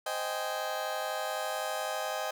30% pulse chord, Ab major seventh, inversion first, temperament just, 519.1 / 623 / 778.7 / 830.6 Hz, C5 / Eb5 / G5 / Ab5, -14 / +2 / -12 / 0 cents, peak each -37 / -33 / -35 / -37 dBFS, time 0.06-2.31 s, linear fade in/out 5 ms, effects none

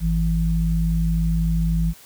sine tone pair together, 51.91 / 164.81 Hz, G#1 / E3, 0 / 0 cents, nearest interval octave + minor sixth, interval 2000 cents, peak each -20 dBFS, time 0-1.94 s, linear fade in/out 50 ms, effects white hiss -47 dBFS RMS until 2.05 s

